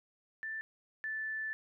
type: tone pair in turn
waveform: sine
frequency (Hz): 1769 / 1754.8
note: A6 / A6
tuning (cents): +9 / -5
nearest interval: unison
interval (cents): 14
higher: first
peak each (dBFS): -37 / -35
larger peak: second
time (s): 0.43-0.61 / 1.04-1.53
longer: second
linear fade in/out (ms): 0
effects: none